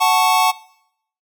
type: chord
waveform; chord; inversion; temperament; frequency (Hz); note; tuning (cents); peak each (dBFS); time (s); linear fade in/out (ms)
square; F# minor; none; equal; 740 / 880 / 1108.7; F#5 / A5 / C#6; 0 / 0 / 0; -18 / -17 / -18; 0-0.52; 20
effects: noise-tail reverb RT60 0.7 s tail -20 dB re dry